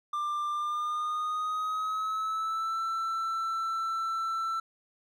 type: tone with pitch glide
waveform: triangle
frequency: 1189 to 1334.6 Hz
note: D6 to E6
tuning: +21 to +21 cents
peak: -27 dBFS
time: 0.13-4.6 s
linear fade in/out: 5 ms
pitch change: +200 cents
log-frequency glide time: 0.5-2.8 s
effects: none